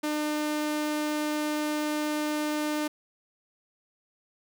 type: tone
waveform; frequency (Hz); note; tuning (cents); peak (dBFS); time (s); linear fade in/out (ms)
sawtooth; 301.4; D4; +45; -23; 0.03-2.88; 10
effects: none